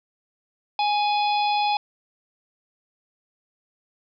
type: harmonic tone with a mistuned harmonic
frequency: 830.6 Hz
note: G#5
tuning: in tune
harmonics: 1 / 3 / 4 / 5 / 6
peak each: -20 / -30 / -32 / -34 / -36 dBFS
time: 0.79-1.77 s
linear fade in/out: 2 ms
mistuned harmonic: 4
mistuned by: +47 cents
effects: none